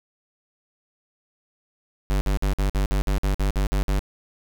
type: tone bursts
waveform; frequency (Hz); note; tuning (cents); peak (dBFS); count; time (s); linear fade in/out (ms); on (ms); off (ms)
square; 49; G1; 0; -20; 12; 2.1-3.992; 0; 110; 52
effects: none